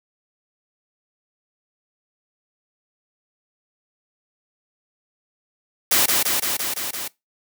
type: noise with echo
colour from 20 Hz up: white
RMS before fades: -17 dBFS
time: 5.91-6.06 s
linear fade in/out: 5 ms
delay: 170 ms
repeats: 6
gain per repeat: -2 dB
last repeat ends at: 7.08 s
effects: noise-tail reverb RT60 0.2 s tail -22 dB re dry + high-pass 150 Hz 12 dB/octave